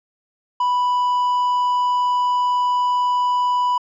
triangle tone, 987.8 Hz, B5, in tune, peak -14 dBFS, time 0.6-3.78 s, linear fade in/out 5 ms, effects resampled to 16000 Hz

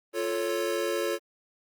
square chord, F augmented, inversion none, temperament equal, 349.2 / 440 / 554.4 Hz, F4 / A4 / C#5, 0 / 0 / 0 cents, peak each -32 dBFS, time 0.13-1.19 s, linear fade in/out 50 ms, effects Opus 32 kbps

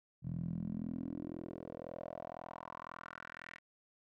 10% pulse tone with band-pass filter sweep, 41.93 Hz, E1, 30 cents sharp, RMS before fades -44 dBFS, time 0.22-3.6 s, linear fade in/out 50 ms, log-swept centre 140 to 2000 Hz, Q 3.7, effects none

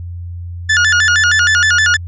40% pulse tone with vibrato, 1584 Hz, G6, 18 cents sharp, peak -8 dBFS, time 0.69-1.97 s, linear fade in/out 10 ms, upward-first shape square, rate 6.4 Hz, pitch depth 170 cents each way, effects added 87 Hz sine -23 dBFS peak until 2.07 s + resampled to 16000 Hz

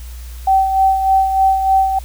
sine tone with tremolo, 770 Hz, G5, 31 cents flat, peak -8 dBFS, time 0.47-1.99 s, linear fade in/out 5 ms, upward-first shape sine, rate 3.3 Hz, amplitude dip 55%, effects added 60 Hz sine -28 dBFS peak until 2.04 s + white hiss -42 dBFS RMS until 2.04 s

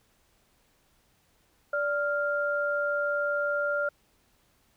sine tone pair together, 582.3 / 1396.9 Hz, D5 / F6, -15 / 0 cents, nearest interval octave + minor third, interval 1515 cents, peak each -28 / -28 dBFS, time 1.73-3.89 s, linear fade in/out 5 ms, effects pink hiss -67 dBFS RMS until 4.76 s

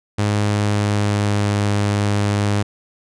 sawtooth tone with pitch glide, 103.83 to 102.46 Hz, G#2 to G#2, 0 to -23 cents, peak -12 dBFS, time 0.18-2.63 s, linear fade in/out 10 ms, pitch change -23 cents, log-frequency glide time 0.44-1.58 s, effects resampled to 22050 Hz

